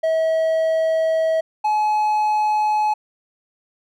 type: tone pair in turn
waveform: triangle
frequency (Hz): 644 / 850.5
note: E5 / G#5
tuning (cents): -41 / +41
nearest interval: perfect fourth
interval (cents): 482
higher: second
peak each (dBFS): -14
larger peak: neither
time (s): 0.03-1.41 / 1.64-2.94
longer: first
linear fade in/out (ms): 10
effects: none